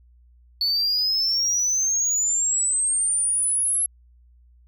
sine exponential sweep, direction up, 4435 to 11160 Hz, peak -17 dBFS, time 0.61-3.86 s, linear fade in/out 2 ms, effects tanh soft clip ceiling -18 dBFS + added 60 Hz sine -51 dBFS peak until 4.67 s

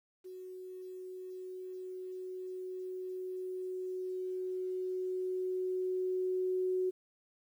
sine tone with level ramp, 369.9 Hz, F#4, in tune, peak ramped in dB -44 to -29 dBFS, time 0.24-6.91 s, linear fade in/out 20 ms, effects 11-bit

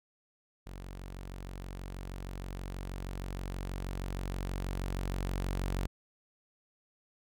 sawtooth tone with level ramp, 46.3 Hz, F#1, 2 cents sharp, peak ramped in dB -39 to -27 dBFS, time 0.66-5.87 s, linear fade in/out 10 ms, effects none

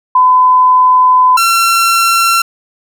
sine / sawtooth tone pair in turn, 1011 / 1357.7 Hz, B5 / F6, +40 / -49 cents, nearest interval perfect fourth, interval 511 cents, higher second, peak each -4 dBFS, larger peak neither, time 0.15-1.37 / 1.37-2.42 s, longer first, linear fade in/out 5 ms, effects none

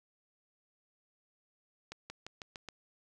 accelerating click train, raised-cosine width 0.2 ms, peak -26 dBFS, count 6, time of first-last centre 1.92-2.687 s, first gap 180 ms, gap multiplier 0.92, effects none

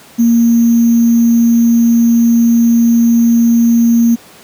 sine tone with sample-and-hold, 233.1 Hz, A#3, in tune, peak -5 dBFS, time 0.18-4.16 s, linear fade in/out 20 ms, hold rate 6300 Hz, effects pink hiss -39 dBFS RMS until 4.43 s + high-pass 150 Hz 12 dB/octave

